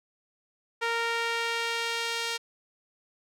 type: tone with band-pass filter sweep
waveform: sawtooth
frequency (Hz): 463.3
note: A#4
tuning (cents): -11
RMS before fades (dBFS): -30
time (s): 0.81-2.38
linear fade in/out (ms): 20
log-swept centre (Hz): 1800 to 4000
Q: 0.91
effects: none